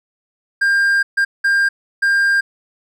triangle tone bursts at uneven times, 1600 Hz, G6, 35 cents sharp, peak -10 dBFS, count 4, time 0.61-1.03 / 1.17-1.25 / 1.44-1.69 / 2.02-2.41 s, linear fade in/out 10 ms, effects none

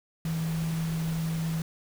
sine tone in noise, 162.4 Hz, E3, 26 cents flat, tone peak -27 dBFS, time 0.25-1.62 s, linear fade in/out 2 ms, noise pink, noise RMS -41 dBFS, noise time 0.25-1.62 s, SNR +11 dB, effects none

